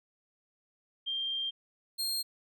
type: tone pair in turn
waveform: sine / sawtooth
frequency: 3182 / 4217 Hz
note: G7 / C8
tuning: +25 / +13 cents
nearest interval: perfect fourth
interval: 488 cents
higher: second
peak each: -31 / -28 dBFS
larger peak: second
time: 1.06-1.51 / 1.98-2.23 s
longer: first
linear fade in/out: 20 ms
effects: none